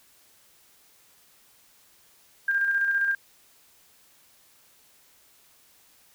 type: tone with tremolo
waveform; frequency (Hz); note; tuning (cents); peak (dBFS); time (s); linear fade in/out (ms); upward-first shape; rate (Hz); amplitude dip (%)
sine; 1600; G6; +35; -20; 2.48-3.15; 5; square; 15; 35
effects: white hiss -59 dBFS RMS until 6.14 s